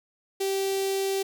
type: tone with notch filter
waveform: sawtooth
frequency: 388.6 Hz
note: G4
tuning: 15 cents flat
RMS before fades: -27 dBFS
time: 0.4-1.23 s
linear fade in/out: 10 ms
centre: 1300 Hz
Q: 0.51
effects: none